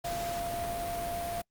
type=tone in noise; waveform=sine; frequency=690 Hz; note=F5; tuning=21 cents flat; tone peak=-33 dBFS; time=0.04-1.42 s; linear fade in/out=10 ms; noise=pink; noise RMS=-39 dBFS; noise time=0.04-1.42 s; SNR=+3 dB; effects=noise-tail reverb RT60 0.1 s tail -26 dB re dry + Opus 48 kbps